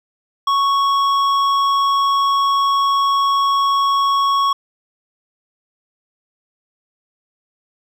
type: tone with hard clipping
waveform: sine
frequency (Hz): 1108.7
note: C#6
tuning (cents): 0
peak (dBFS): -15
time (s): 0.47-4.53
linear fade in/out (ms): 5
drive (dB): 9
effects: none